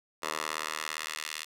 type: tone with high-pass filter sweep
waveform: 10% pulse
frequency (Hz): 77.6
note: D#2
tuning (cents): -4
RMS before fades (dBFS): -36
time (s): 0.22-1.45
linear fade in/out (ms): 20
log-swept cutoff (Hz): 800 to 2500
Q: 0.95
effects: low-pass 12000 Hz 12 dB/octave + 9-bit